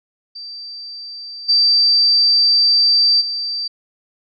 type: tone with level steps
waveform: sine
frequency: 4666 Hz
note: D8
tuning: 12 cents flat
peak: -29 / -10 / -20 dBFS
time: 0.35-3.68 s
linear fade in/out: 10 ms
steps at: 1.48 / 3.2 s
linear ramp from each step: 20 ms
effects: none